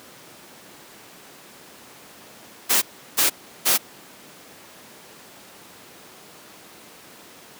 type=noise bursts; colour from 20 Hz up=white; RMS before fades=-18 dBFS; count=3; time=2.69-3.78 s; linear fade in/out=20 ms; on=130 ms; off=350 ms; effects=pink hiss -45 dBFS RMS until 7.59 s + high-pass 200 Hz 12 dB/octave